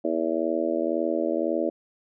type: harmonic tone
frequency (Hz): 81.9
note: E2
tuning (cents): -11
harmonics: 3 / 4 / 5 / 6 / 7 / 8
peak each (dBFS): -32 / -27 / -32 / -33 / -28 / -32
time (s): 0.04-1.7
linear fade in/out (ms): 10
effects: none